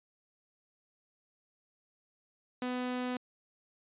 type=tone; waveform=sawtooth; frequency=250 Hz; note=B3; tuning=21 cents sharp; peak=-29 dBFS; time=2.62-3.17 s; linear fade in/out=2 ms; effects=resampled to 8000 Hz